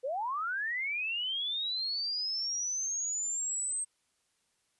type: linear sweep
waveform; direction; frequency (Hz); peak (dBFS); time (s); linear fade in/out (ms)
sine; up; 479.9 to 8372; -31; 0.03-3.85; 20
effects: white hiss -75 dBFS RMS until 4.79 s + resampled to 24000 Hz